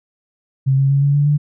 sine tone with pitch steps, 134.2 / 136.7 / 139.25 / 141.85 / 144.5 / 147.19 Hz, C3 / C#3 / C#3 / C#3 / D3 / D3, +44 / -24 / +8 / +40 / -28 / +4 cents, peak -11 dBFS, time 0.66-1.38 s, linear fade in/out 20 ms, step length 120 ms, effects none

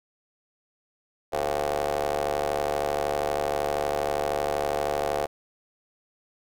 20% pulse ring-modulated tone, 72.7 Hz, D2, 17 cents flat, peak -17 dBFS, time 1.32-5.27 s, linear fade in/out 20 ms, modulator 606 Hz, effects none

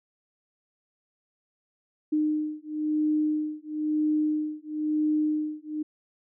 sine beating tone pair, 304.7 / 305.7 Hz, D#4 / D#4, -36 / -30 cents, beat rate 1 Hz, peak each -27 dBFS, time 2.12-5.83 s, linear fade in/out 10 ms, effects none

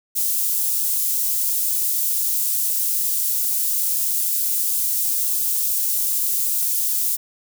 white high-pass noise, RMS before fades -21 dBFS, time 0.15-7.17 s, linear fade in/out 20 ms, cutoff 8700 Hz, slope 12 dB/octave, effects none

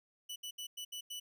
sawtooth tone bursts at uneven times, 2968 Hz, F#7, 5 cents sharp, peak -38 dBFS, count 6, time 0.29-0.36 / 0.43-0.51 / 0.58-0.67 / 0.77-0.85 / 0.92-1.01 / 1.1-1.2 s, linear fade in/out 10 ms, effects none

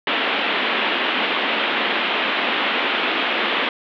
white band-pass noise, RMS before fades -21 dBFS, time 0.07-3.69 s, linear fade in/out 2 ms, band 210 to 3400 Hz, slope 48 dB/octave, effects none

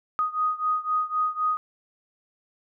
sine beating tone pair, 1244.5 / 1248.4 Hz, D#6 / D#6, 0 / +5 cents, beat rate 3.9 Hz, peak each -25 / -27 dBFS, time 0.19-1.57 s, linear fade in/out 0 ms, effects none

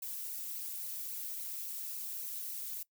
violet noise with flanger, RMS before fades -41 dBFS, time 0.02-2.83 s, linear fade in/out 5 ms, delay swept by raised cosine 0.56 to 4.06 ms, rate 3.6 Hz, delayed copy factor -0.9, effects noise-tail reverb RT60 0.1 s tail -21 dB re dry

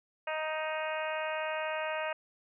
harmonic tone, 312.2 Hz, D#4, 6 cents sharp, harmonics 2 / 3 / 4 / 5 / 6 / 7 / 8 / 9, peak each -35 / -39 / -42 / -41 / -43 / -46 / -42 / -46 dBFS, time 0.27-2.13 s, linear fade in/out 5 ms, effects none

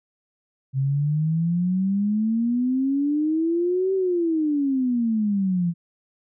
sine exponential two-way sweep, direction up then down, 131.7 to 386.8 to 167.3 Hz, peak -19 dBFS, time 0.73-5.74 s, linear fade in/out 50 ms, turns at 3.94 s, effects none

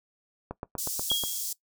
click train, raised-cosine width 1 ms, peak -20 dBFS, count 7, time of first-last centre 0.51-1.237 s, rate 8.25 Hz
pink high-pass noise, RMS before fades -33 dBFS, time 0.78-1.53 s, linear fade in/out 5 ms, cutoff 5600 Hz, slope 24 dB/octave
sine tone with exponential decay, 3292 Hz, G#7, 16 cents flat, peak -21 dBFS, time 1.1-1.53 s, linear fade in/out 2 ms, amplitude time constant 93 ms
effects noise-tail reverb RT60 0.1 s tail -19 dB re dry

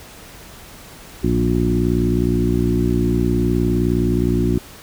harmonic tone with a mistuned harmonic, 59.5 Hz, A#1, 36 cents sharp, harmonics 1 / 2 / 3 / 4 / 5 / 6, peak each -22 / -22 / -22 / -22 / -22 / -22 dBFS, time 1.23-4.59 s, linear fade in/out 10 ms, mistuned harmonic 2, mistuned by -44 cents, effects pink hiss -40 dBFS RMS until 4.82 s

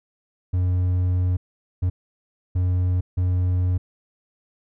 triangle tone bursts at uneven times, 90.5 Hz, F#2, 38 cents flat, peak -16 dBFS, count 4, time 0.53-1.37 / 1.82-1.9 / 2.55-3.01 / 3.17-3.78 s, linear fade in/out 10 ms, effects none

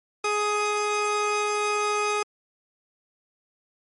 30% pulse tone pair together, 417.8 / 1252 Hz, G#4 / D#6, +10 / +10 cents, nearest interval octave + perfect fifth, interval 1900 cents, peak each -23 dBFS, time 0.24-2.23 s, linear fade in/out 5 ms, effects low-pass 10000 Hz 12 dB/octave + MP3 48 kbps

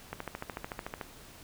click train, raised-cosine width 0.5 ms, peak -21 dBFS, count 13, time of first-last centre 0.13-1.012 s, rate 13.6 Hz, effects pink hiss -52 dBFS RMS until 1.43 s

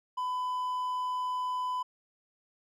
triangle tone, 1003 Hz, B5, 26 cents sharp, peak -28 dBFS, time 0.17-1.83 s, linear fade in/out 10 ms, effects none

